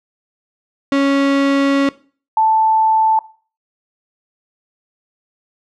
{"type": "tone pair in turn", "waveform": ["35% pulse", "sine"], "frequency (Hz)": [277.2, 880.1], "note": ["C#4", "A5"], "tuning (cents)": [0, 0], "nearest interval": "octave + minor sixth", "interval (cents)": 2000, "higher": "second", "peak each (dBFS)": -10, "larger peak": "neither", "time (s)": [[0.92, 1.89], [2.37, 3.19]], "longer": "first", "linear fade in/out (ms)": 2, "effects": ["noise-tail reverb RT60 0.4 s tail -19 dB re dry", "low-pass 4000 Hz 12 dB/octave"]}